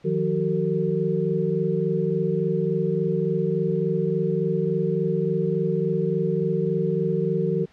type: tone cluster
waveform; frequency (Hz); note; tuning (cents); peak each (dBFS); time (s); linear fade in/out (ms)
sine; 157.5 / 181 / 379.2 / 454.1; D#3 / F#3 / F#4 / A#4; +21 / -38 / +43 / -45; -26; 0.04-7.66; 20
effects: pink hiss -57 dBFS RMS until 7.72 s + low-pass 4000 Hz 12 dB/octave